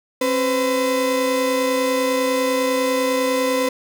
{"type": "tone pair together", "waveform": "35% pulse", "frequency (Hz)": [268, 506], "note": ["C4", "B4"], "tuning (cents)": [42, 42], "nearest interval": "major seventh", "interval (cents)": 1100, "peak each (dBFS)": [-21, -17], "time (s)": [0.21, 3.69], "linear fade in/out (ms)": 5, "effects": []}